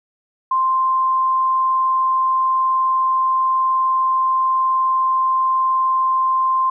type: tone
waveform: sine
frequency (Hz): 1046.5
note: C6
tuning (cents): 0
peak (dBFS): -14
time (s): 0.51-6.7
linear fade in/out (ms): 5
effects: none